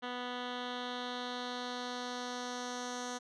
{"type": "tone with low-pass filter sweep", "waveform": "10% pulse", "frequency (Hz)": 246.9, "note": "B3", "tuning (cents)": 0, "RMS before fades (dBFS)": -40, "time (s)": [0.02, 3.19], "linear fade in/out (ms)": 20, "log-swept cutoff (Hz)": [2900, 6400], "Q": 2.5, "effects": []}